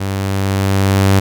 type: tone with level ramp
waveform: sawtooth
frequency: 97.4 Hz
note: G2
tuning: 11 cents flat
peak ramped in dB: -14 to -4 dBFS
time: 0-1.2 s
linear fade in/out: 10 ms
effects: none